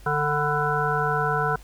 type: harmonic tone with a mistuned harmonic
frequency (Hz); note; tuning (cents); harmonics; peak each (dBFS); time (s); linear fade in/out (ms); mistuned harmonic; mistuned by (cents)
148.5; D3; +20; 1 / 3 / 5 / 7 / 9 / 10; -28 / -28 / -28 / -28 / -28 / -28; 0.06-1.56; 5; 7; -68
effects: added 50 Hz sine -43 dBFS peak until 1.63 s + pink hiss -52 dBFS RMS until 1.63 s